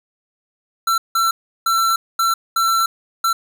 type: tone bursts at uneven times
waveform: square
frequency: 1346 Hz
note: E6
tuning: 36 cents sharp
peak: -15 dBFS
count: 6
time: 0.87-0.98 / 1.15-1.31 / 1.66-1.96 / 2.19-2.34 / 2.56-2.86 / 3.24-3.33 s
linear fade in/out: 5 ms
effects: 8-bit